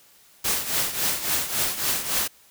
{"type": "noise with tremolo", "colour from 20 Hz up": "white", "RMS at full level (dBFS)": -22, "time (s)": [0.44, 2.28], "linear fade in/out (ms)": 10, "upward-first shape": "triangle", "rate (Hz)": 3.6, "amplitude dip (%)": 75, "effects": ["white hiss -55 dBFS RMS until 2.5 s"]}